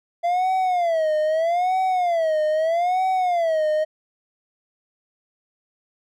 triangle tone with vibrato, 680 Hz, F5, 46 cents flat, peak -16 dBFS, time 0.23-3.85 s, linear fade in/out 20 ms, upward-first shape sine, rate 0.79 Hz, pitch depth 180 cents each way, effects none

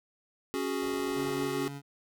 square chord, C# suspended fourth, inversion none, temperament equal, 277.2 / 370 / 415.3 Hz, C#4 / F#4 / G#4, 0 / 0 / 0 cents, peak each -35 / -35 / -36 dBFS, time 0.54-1.68 s, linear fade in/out 0 ms
white low-pass noise, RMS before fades -49 dBFS, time 0.81-1.47 s, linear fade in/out 20 ms, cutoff 940 Hz, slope 24 dB/octave
25% pulse tone, 141 Hz, C#3, 30 cents sharp, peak -35 dBFS, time 1.14-1.82 s, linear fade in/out 50 ms
effects none

